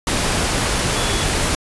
sine tone in noise, 3400 Hz, G#7, 40 cents sharp, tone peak -28 dBFS, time 0.96-1.24 s, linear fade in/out 2 ms, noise pink, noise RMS -19 dBFS, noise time 0.07-1.55 s, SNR -12 dB, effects resampled to 24000 Hz

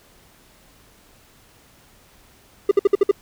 triangle tone bursts, 399.8 Hz, G4, 34 cents sharp, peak -8 dBFS, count 6, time 2.69-3.113 s, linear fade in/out 5 ms, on 23 ms, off 57 ms, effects pink hiss -53 dBFS RMS until 3.21 s

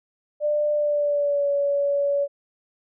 sine tone with pitch glide, 595 to 567.1 Hz, D5 to C#5, +22 to +39 cents, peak -19 dBFS, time 0.4-2.28 s, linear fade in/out 50 ms, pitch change -83 cents, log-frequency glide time 0.73-1.49 s, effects none

